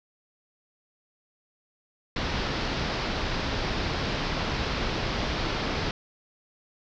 pink low-pass noise, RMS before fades -29 dBFS, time 2.16-5.91 s, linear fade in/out 2 ms, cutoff 5300 Hz, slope 48 dB/octave, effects none

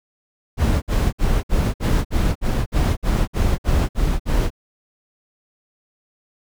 brown noise bursts, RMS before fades -17 dBFS, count 13, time 0.57-4.504 s, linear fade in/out 50 ms, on 250 ms, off 57 ms, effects none

